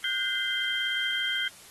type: tone cluster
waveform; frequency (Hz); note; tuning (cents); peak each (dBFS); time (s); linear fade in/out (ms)
sine; 1454 / 1571 / 2061 / 3166; F#6 / G6 / C7 / G7; -31 / +3 / -27 / +17; -35 / -33 / -33 / -29; 0.04-1.48; 2
effects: white hiss -50 dBFS RMS until 1.7 s + AAC 32 kbps